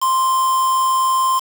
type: tone with quantisation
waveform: triangle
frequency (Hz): 1046.5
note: C6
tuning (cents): 0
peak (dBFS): -12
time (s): 0.01-1.4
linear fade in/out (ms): 20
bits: 4
effects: none